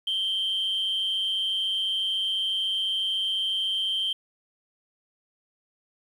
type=tone with amplitude modulation; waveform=sine; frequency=3136 Hz; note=G7; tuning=in tune; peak=-20 dBFS; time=0.07-4.13 s; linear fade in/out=5 ms; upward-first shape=sine; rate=194 Hz; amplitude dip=60%; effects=tanh soft clip ceiling -20 dBFS + 9-bit